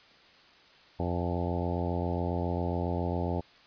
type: harmonic tone with a mistuned harmonic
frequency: 87.31 Hz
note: F2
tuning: in tune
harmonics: 1 / 2 / 3 / 4 / 5 / 6 / 7 / 8 / 9 / 10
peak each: -32 / -35 / -37 / -38 / -39 / -40 / -40 / -41 / -42 / -42 dBFS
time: 0.99-3.41 s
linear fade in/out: 10 ms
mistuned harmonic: 9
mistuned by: +36 cents
effects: white hiss -57 dBFS RMS until 3.66 s + resampled to 11025 Hz